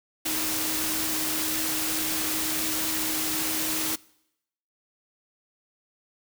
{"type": "tone in noise", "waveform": "sine", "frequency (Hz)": 314.2, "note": "D#4", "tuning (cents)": 17, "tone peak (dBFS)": -34, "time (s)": [0.25, 3.96], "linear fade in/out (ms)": 10, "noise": "white", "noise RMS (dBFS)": -28, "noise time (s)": [0.25, 3.96], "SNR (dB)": -9, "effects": ["noise-tail reverb RT60 0.8 s tail -23 dB re dry"]}